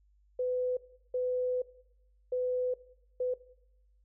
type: tone bursts at uneven times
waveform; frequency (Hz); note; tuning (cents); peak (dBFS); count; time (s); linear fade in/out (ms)
sine; 502; B4; +28; -28; 4; 0.39-0.77 / 1.14-1.62 / 2.32-2.74 / 3.2-3.34; 5
effects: noise-tail reverb RT60 0.8 s tail -18 dB re dry + added 50 Hz sine -63 dBFS peak until 4.04 s